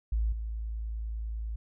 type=tone with level steps; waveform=sine; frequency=55 Hz; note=A1; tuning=in tune; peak=-25 / -32 dBFS; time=0.12-1.56 s; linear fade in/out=5 ms; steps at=0.32 s; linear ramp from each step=5 ms; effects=none